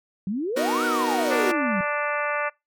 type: exponential two-way sweep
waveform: sine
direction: up then down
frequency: 180 to 1500 to 180 Hz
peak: -24 dBFS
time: 0.27-1.81 s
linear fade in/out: 2 ms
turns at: 0.85 s
type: chord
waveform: sawtooth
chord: B major seventh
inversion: none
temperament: equal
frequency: 246.9 / 311.1 / 370 / 466.2 Hz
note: B3 / D#4 / F#4 / A#4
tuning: 0 / 0 / 0 / 0 cents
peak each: -25 dBFS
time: 0.56-1.52 s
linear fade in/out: 10 ms
type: harmonic tone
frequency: 293.7 Hz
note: D4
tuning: in tune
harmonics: 2 / 3 / 4 / 5 / 6 / 7 / 8 / 9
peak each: -28 / -33 / -29 / -31 / -32 / -33 / -37 / -37 dBFS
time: 1.3-2.5 s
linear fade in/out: 20 ms
effects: noise-tail reverb RT60 0.2 s tail -23 dB re dry

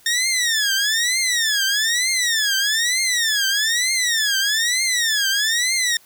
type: tone with vibrato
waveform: 15% pulse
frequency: 1818 Hz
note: A#6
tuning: 44 cents flat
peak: -11 dBFS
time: 0.06-5.97 s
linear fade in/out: 2 ms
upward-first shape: triangle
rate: 1.1 Hz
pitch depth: 280 cents each way
effects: white hiss -52 dBFS RMS until 6.05 s

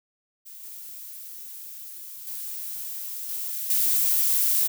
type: noise with level steps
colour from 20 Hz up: violet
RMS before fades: -43 / -40 / -34 / -31 / -22 dBFS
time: 0.45-4.68 s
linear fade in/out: 20 ms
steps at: 0.63 / 2.27 / 3.29 / 3.7 s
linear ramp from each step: 2 ms
effects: none

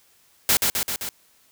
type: noise with echo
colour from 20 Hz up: white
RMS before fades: -18 dBFS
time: 0.49-0.57 s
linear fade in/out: 0 ms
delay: 130 ms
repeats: 4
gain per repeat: -3 dB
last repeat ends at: 1.09 s
effects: white hiss -59 dBFS RMS until 1.51 s

